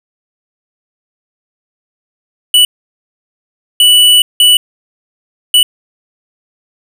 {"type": "tone bursts at uneven times", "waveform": "square", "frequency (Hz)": 2960, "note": "F#7", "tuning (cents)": 0, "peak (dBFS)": -4, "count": 4, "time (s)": [[2.54, 2.65], [3.8, 4.22], [4.4, 4.57], [5.54, 5.63]], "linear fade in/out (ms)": 2, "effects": []}